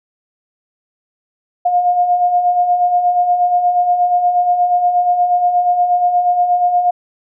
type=beating tone pair; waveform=sine; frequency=705 / 713.4 Hz; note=F5 / F5; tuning=+16 / +37 cents; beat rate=8.4 Hz; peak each=-20 / -11 dBFS; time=1.65-6.91 s; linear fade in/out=10 ms; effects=none